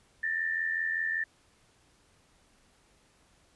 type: tone pair together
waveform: sine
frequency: 1775 / 1860.2 Hz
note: A6 / A#6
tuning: +15 / -4 cents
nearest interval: minor second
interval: 81 cents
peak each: -29 / -35 dBFS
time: 0.23-1.24 s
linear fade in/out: 5 ms
effects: pink hiss -65 dBFS RMS until 3.55 s + resampled to 24000 Hz